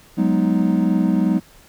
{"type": "chord", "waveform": "triangle", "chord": "G# minor seventh", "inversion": "third", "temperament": "equal", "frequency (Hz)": [185, 207.7, 246.9, 311.1], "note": ["F#3", "G#3", "B3", "D#4"], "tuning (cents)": [0, 0, 0, 0], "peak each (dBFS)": [-17, -18, -20, -20], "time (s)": [0.17, 1.4], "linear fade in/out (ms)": 20, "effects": ["pink hiss -49 dBFS RMS until 1.68 s"]}